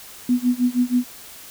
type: tone with tremolo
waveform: sine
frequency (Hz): 246.9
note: B3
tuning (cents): 0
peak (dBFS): -13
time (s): 0.29-1.04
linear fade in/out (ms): 2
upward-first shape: sine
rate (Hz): 6.3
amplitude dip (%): 95
effects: white hiss -41 dBFS RMS until 1.5 s